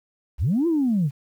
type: linear two-way sweep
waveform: sine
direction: up then down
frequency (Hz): 43.45 to 348.5 to 127.2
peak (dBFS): -17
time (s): 0.38-1.11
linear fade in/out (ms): 50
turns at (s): 0.67
effects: tanh soft clip ceiling -14 dBFS + 9-bit